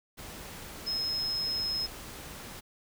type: tone in noise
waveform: sine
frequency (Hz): 5150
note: E8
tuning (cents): -41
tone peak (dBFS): -29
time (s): 0.86-1.87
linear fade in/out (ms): 20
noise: pink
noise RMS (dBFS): -44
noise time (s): 0.17-2.61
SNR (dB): +12
effects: none